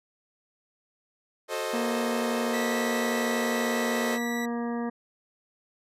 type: chord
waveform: sawtooth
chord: F# diminished seventh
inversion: none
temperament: equal with one note detuned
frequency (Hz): 370 / 440 / 529 / 622.3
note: F#4 / A4 / C5 / Eb5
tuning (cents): 0 / 0 / +19 / 0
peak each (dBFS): -34 / -30 / -30 / -30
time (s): 1.48-4.19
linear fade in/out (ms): 50
type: harmonic tone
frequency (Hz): 236.2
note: A#3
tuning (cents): +23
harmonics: 1 / 2 / 3 / 4 / 5 / 7 / 8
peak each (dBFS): -29 / -35 / -39 / -41 / -43 / -46 / -47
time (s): 1.73-4.9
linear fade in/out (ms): 10
type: tone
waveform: 40% pulse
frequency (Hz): 1954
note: B6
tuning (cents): -19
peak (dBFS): -32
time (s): 2.53-4.46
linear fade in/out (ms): 10
effects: resampled to 32000 Hz